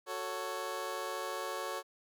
20% pulse chord, F# minor, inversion none, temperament just, 370 / 444 / 555 Hz, F#4 / A4 / C#5, 0 / +16 / +2 cents, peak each -38 / -37 / -35 dBFS, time 0.06-1.83 s, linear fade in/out 50 ms, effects none

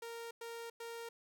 sawtooth tone bursts, 464 Hz, A#4, 8 cents flat, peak -40 dBFS, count 3, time 0.02-1.09 s, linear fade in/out 5 ms, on 290 ms, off 100 ms, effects none

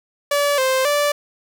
sawtooth tone with pitch steps, 575 / 523 / 583 Hz, D5 / C5 / D5, -37 / -1 / -13 cents, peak -12 dBFS, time 0.31-1.12 s, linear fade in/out 5 ms, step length 270 ms, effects none

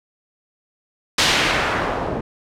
white noise with low-pass filter sweep, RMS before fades -20 dBFS, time 1.18-2.21 s, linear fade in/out 5 ms, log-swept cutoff 5000 to 520 Hz, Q 0.95, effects none

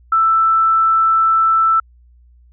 sine tone, 1325 Hz, E6, 9 cents sharp, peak -10 dBFS, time 0.12-1.8 s, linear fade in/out 5 ms, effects added 60 Hz sine -45 dBFS peak until 2.52 s

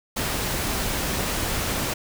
pink noise, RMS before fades -26 dBFS, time 0.16-1.94 s, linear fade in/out 10 ms, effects none

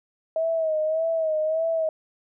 sine tone with vibrato, 638 Hz, D#5, 43 cents sharp, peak -21 dBFS, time 0.36-1.89 s, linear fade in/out 2 ms, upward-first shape sine, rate 1.7 Hz, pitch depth 55 cents each way, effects none

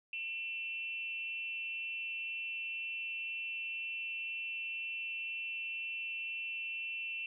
sine tone with frequency modulation, 2689 Hz, E7, 34 cents sharp, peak -37 dBFS, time 0.13-7.26 s, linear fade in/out 2 ms, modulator 277 Hz, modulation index 0.46, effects none

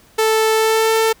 sawtooth tone with pitch glide, 440 to 445.9 Hz, A4 to A4, 0 to +23 cents, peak -9 dBFS, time 0.18-1.13 s, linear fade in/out 10 ms, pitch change +23 cents, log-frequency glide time 0.54-0.93 s, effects pink hiss -50 dBFS RMS until 1.2 s

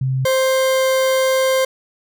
sine / 40% pulse tone pair in turn, 131.5 / 524.9 Hz, C3 / C5, +9 / +5 cents, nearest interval 2 octaves, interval 2396 cents, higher second, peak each -16 / -13 dBFS, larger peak second, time 0.01-0.25 / 0.25-1.65 s, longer second, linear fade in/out 5 ms, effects none

